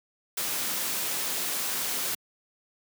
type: noise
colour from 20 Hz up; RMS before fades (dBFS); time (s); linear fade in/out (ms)
white; -30; 0.37-2.15; 5
effects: high-pass 150 Hz 12 dB/octave